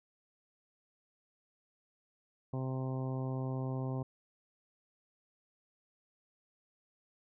harmonic tone, 130.81 Hz, C3, in tune, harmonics 1 / 2 / 3 / 4 / 5 / 6 / 7 / 8, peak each -35 / -41 / -45 / -47 / -49 / -51 / -52 / -53 dBFS, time 2.53-4.03 s, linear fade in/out 5 ms, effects none

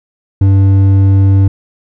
sine tone with hard clipping, 97.4 Hz, G2, 11 cents flat, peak -6 dBFS, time 0.41-1.48 s, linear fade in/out 5 ms, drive 6 dB, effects none

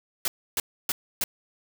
white noise bursts, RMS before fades -26 dBFS, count 4, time 0.25-1.24 s, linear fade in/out 2 ms, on 30 ms, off 290 ms, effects none

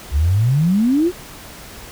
sine exponential sweep, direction up, 65.41 to 375 Hz, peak -12 dBFS, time 0.11-1.12 s, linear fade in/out 50 ms, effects pink hiss -37 dBFS RMS until 1.91 s

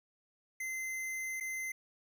square tone with dropouts, 2067 Hz, C7, 22 cents flat, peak -37 dBFS, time 0.6-1.72 s, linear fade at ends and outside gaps 5 ms, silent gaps 1.401-1.407 s, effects none

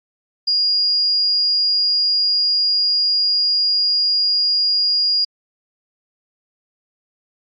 sine tone, 4851 Hz, D#8, 45 cents flat, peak -14 dBFS, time 0.47-5.25 s, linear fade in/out 10 ms, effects AAC 64 kbps

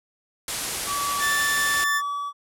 white low-pass noise, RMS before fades -30 dBFS, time 0.48-1.84 s, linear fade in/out 2 ms, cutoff 12000 Hz, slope 48 dB/octave
triangle tone with tremolo, 1145 Hz, D6, 44 cents flat, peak -23 dBFS, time 0.86-2.33 s, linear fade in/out 50 ms, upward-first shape sine, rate 1.1 Hz, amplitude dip 40%
40% pulse tone, 1763 Hz, A6, 3 cents sharp, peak -21 dBFS, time 1.19-2.02 s, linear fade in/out 50 ms
effects none

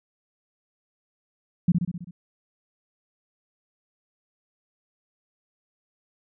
sine tone with echo, 174.61 Hz, F3, in tune, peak -14 dBFS, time 1.68-1.72 s, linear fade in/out 5 ms, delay 65 ms, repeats 6, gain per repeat -4 dB, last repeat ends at 2.11 s, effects none

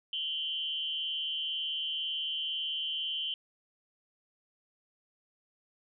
sine tone with amplitude modulation, 3071 Hz, G7, 36 cents flat, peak -28 dBFS, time 0.13-3.34 s, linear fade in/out 2 ms, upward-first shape sine, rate 242 Hz, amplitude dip 80%, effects none

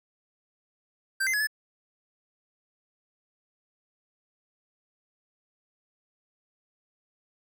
square tone with pitch steps, 1568 / 2071 / 1687 / 1731 Hz, G6 / C7 / G#6 / A6, 0 / -18 / +27 / -29 cents, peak -25 dBFS, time 1.2-1.472 s, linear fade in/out 10 ms, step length 68 ms, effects none

